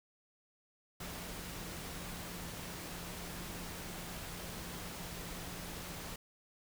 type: tone in noise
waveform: sine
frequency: 174.61 Hz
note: F3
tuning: in tune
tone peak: -50 dBFS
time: 1-6.16 s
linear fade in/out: 5 ms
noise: pink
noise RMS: -45 dBFS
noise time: 1-6.16 s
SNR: -8 dB
effects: none